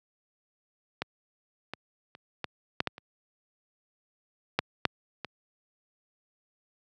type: clicks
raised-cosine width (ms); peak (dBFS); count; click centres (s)
0.3; -14 / -19 / -30 / -15 / -9 / -11 / -27 / -7 / -6 / -19; 10; 1.02 / 1.736 / 2.151 / 2.443 / 2.804 / 2.873 / 2.981 / 4.59 / 4.853 / 5.247
effects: high-pass 100 Hz 12 dB/octave